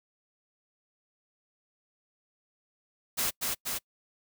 white noise with echo, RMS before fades -29 dBFS, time 3.17-3.31 s, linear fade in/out 20 ms, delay 240 ms, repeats 2, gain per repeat -2 dB, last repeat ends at 3.79 s, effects noise-tail reverb RT60 0.1 s tail -26 dB re dry

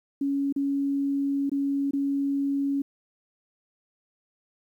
sine tone with dropouts, 278.8 Hz, C#4, 10 cents sharp, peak -23 dBFS, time 0.21-2.82 s, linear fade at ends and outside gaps 5 ms, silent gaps 0.526-0.561 / 1.496-1.516 / 1.91-1.933 s, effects 10-bit

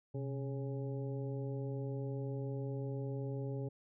harmonic tone with a mistuned harmonic, 138 Hz, C#3, 7 cents flat, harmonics 1 / 2 / 3 / 4 / 6, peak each -38 / -46 / -44 / -49 / -58 dBFS, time 0.14-3.69 s, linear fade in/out 10 ms, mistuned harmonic 1, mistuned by -97 cents, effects none

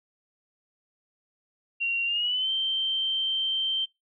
sine tone with pitch glide, 2755 to 3128 Hz, F7 to G7, -24 to -4 cents, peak -24 dBFS, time 1.8-3.86 s, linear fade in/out 20 ms, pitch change +220 cents, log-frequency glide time 2.05-2.51 s, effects noise-tail reverb RT60 0.2 s tail -26 dB re dry

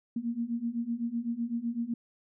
sine beating tone pair, 230 / 237.9 Hz, A#3 / A#3, -23 / +35 cents, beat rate 7.9 Hz, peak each -34 / -32 dBFS, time 0.16-1.94 s, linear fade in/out 5 ms, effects none

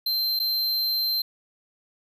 square tone with dropouts, 4125 Hz, C8, 25 cents flat, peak -23 dBFS, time 0.06-1.22 s, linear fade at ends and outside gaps 5 ms, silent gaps 0.392-0.398 s, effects none

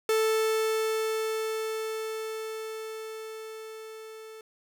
45% pulse tone with level ramp, 440 Hz, A4, in tune, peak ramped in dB -22 to -43 dBFS, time 0.09-4.41 s, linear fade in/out 2 ms, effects none

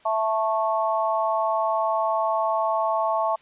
harmonic tone, 220 Hz, A3, in tune, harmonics 3 / 4 / 5, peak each -24 / -25 / -26 dBFS, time 0.05-3.36 s, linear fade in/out 10 ms, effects white hiss -55 dBFS RMS until 3.41 s + resampled to 8000 Hz

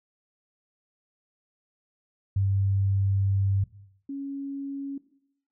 sine tone pair in turn, 98 / 277.2 Hz, G2 / C#4, 0 / 0 cents, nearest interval octave + tritone, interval 1800 cents, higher second, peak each -21 / -31 dBFS, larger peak first, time 2.36-3.64 / 4.09-4.98 s, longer first, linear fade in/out 5 ms, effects noise-tail reverb RT60 0.7 s tail -17 dB re dry

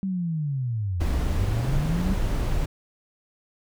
sine linear two-way sweep, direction down then up, 196 to 61.74 to 196 Hz, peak -24 dBFS, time 0.03-2.14 s, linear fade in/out 0 ms, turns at 1.2 s
brown noise, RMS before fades -25 dBFS, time 1-2.66 s, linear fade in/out 10 ms
effects none

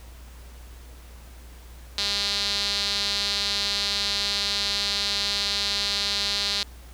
sawtooth tone with band-pass filter, 201.9 Hz, G#3, 49 cents flat, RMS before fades -26 dBFS, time 1.98-6.63 s, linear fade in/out 2 ms, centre 4200 Hz, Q 4.4, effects added 60 Hz sine -42 dBFS peak until 6.93 s + pink hiss -51 dBFS RMS until 6.93 s

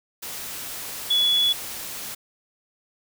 sine tone in noise, 3402 Hz, G#7, 41 cents sharp, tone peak -17 dBFS, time 1.1-1.53 s, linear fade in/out 10 ms, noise white, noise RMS -34 dBFS, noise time 0.22-2.15 s, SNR +14 dB, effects none

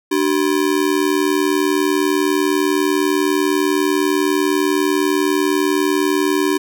square ring-modulated tone, 338 Hz, E4, 43 cents sharp, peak -12 dBFS, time 0.11-6.58 s, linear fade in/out 10 ms, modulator 40 Hz, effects none

